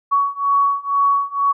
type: beating tone pair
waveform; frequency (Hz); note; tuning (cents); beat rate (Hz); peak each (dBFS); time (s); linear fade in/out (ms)
sine; 1121 / 1123.1; C#6 / C#6; +19 / +22; 2.1; -18 / -17; 0.11-1.53; 20
effects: none